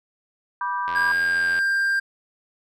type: chord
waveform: sine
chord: G major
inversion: first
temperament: just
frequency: 980 / 1176 / 1568 Hz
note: B5 / D6 / G6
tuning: -14 / +2 / 0 cents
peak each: -25 / -30 / -30 dBFS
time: 0.61-1.12 s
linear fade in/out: 2 ms
type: click train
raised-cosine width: 0.3 ms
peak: -19 dBFS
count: 62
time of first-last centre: 0.88-1.589 s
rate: 86 Hz
type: tone with pitch glide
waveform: triangle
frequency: 1612 to 1590.7 Hz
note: G6 to G6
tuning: +48 to +25 cents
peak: -17 dBFS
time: 0.95-2 s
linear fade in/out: 10 ms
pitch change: -23 cents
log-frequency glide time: 1.17-1.54 s
effects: none